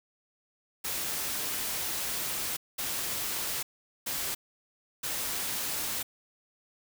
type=noise bursts at uneven times; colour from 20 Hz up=white; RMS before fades=-33 dBFS; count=4; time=0.84-2.57 / 2.78-3.63 / 4.06-4.35 / 5.03-6.03 s; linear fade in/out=10 ms; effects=none